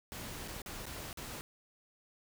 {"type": "noise with dropouts", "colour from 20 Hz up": "pink", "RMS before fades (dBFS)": -44, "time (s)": [0.12, 1.41], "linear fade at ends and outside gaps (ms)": 0, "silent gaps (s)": [[0.477, 0.482], [0.618, 0.661], [0.856, 0.865], [1.129, 1.173]], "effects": []}